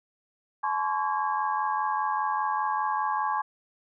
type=tone cluster; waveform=sine; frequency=854 / 1039 / 1124 / 1633 Hz; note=G#5 / C6 / C#6 / G#6; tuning=+48 / -12 / +24 / -30 cents; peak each=-28 / -31 / -30 / -36 dBFS; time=0.63-3.42 s; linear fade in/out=10 ms; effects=none